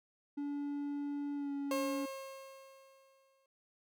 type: tone with pitch glide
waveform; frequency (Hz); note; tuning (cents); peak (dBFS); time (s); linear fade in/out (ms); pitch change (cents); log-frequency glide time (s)
triangle; 287 to 281.3; D4 to C#4; -40 to +26; -34; 0.37-2.06; 10; -34; 1.35-1.52
type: tone with exponential decay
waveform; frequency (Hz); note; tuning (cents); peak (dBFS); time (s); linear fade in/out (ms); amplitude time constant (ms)
30% pulse; 538; C5; +48; -30; 1.71-3.46; 2; 380
effects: none